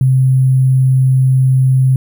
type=tone with sample-and-hold; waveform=sine; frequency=130.81 Hz; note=C3; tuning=in tune; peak=-7 dBFS; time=0.01-1.96 s; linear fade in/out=2 ms; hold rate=11025 Hz; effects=none

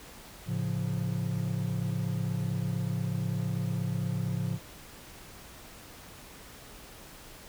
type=chord; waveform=triangle; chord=A augmented; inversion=none; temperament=equal; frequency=110 / 138.59 / 174.61 Hz; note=A2 / C#3 / E#3; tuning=0 / 0 / 0 cents; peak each=-31 dBFS; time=0.46-4.59 s; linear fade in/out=50 ms; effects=pink hiss -49 dBFS RMS until 7.48 s

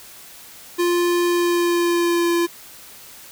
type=tone with pitch glide; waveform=square; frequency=349.2 to 342.4 Hz; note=F4 to F4; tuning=0 to -34 cents; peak=-17 dBFS; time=0.78-2.47 s; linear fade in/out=20 ms; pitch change=-34 cents; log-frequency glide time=1.27-2.3 s; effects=white hiss -42 dBFS RMS until 3.31 s

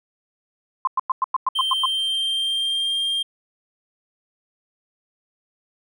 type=tone bursts; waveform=sine; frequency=1047 Hz; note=C6; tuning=1 cent sharp; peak=-16 dBFS; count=9; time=0.85-1.857 s; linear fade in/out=2 ms; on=23 ms; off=100 ms
type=tone with pitch glide; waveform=triangle; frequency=3136 to 3200 Hz; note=G7 to G7; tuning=0 to +35 cents; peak=-19 dBFS; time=1.55-3.23 s; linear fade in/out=10 ms; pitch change=+35 cents; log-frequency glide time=1.78-2.95 s
effects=none

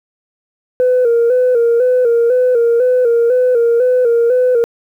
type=tone with vibrato; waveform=sine; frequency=484.9 Hz; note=B4; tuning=32 cents flat; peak=-7 dBFS; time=0.8-4.64 s; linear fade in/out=0 ms; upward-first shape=square; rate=2 Hz; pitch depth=64 cents each way; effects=tanh soft clip ceiling -6 dBFS + 8-bit

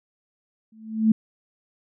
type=tone with exponential growth; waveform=sine; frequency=220 Hz; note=A3; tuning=in tune; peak=-11 dBFS; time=0.72-1.12 s; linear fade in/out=5 ms; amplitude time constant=86 ms; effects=none

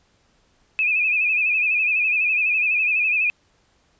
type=tone with vibrato; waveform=sine; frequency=2514 Hz; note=D#7; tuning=17 cents sharp; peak=-17 dBFS; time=0.79-3.3 s; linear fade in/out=0 ms; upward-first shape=sine; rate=12 Hz; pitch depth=76 cents each way; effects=pink hiss -62 dBFS RMS until 3.99 s + resampled to 16000 Hz

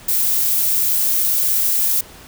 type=noise; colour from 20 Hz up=violet; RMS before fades=-17 dBFS; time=0.08-2.01 s; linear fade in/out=5 ms; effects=pink hiss -41 dBFS RMS until 2.27 s

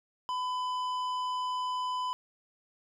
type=tone with tanh clipping; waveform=sine; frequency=1004 Hz; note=B5; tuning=28 cents sharp; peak=-32 dBFS; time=0.29-2.13 s; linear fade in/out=0 ms; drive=11 dB; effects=none

